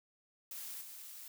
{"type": "noise with level steps", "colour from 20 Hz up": "blue", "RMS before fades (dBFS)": [-45, -50], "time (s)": [0.51, 1.28], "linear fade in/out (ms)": 2, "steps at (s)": 0.81, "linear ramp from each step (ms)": 5, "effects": []}